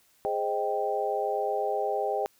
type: chord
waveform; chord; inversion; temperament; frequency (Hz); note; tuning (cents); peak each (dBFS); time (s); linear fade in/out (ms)
sine; Ab major seventh; none; equal; 415.3 / 523.3 / 622.3 / 784; Ab4 / C5 / Eb5 / G5; 0 / 0 / 0 / 0; -31 / -33 / -32 / -30; 0.25-2.26; 0
effects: white hiss -64 dBFS RMS until 2.39 s